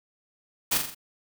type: noise with echo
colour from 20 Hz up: white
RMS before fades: -24 dBFS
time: 0.71-0.78 s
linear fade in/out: 10 ms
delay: 42 ms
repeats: 4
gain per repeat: -5 dB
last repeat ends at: 0.948 s
effects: none